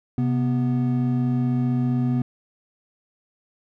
triangle tone pair together, 130.16 / 245.7 Hz, C3 / B3, -9 / -9 cents, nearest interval major seventh, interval 1100 cents, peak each -20 dBFS, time 0.18-2.22 s, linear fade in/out 2 ms, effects none

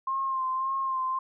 sine tone with vibrato, 1058 Hz, C6, 19 cents sharp, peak -26 dBFS, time 0.07-1.19 s, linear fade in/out 5 ms, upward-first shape sine, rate 1.8 Hz, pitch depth 33 cents each way, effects none

